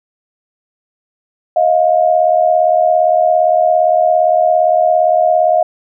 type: tone pair together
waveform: sine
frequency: 632.5 / 710 Hz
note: D#5 / F5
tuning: +28 / +28 cents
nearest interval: major second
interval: 200 cents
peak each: -11 dBFS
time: 1.56-5.63 s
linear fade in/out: 5 ms
effects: none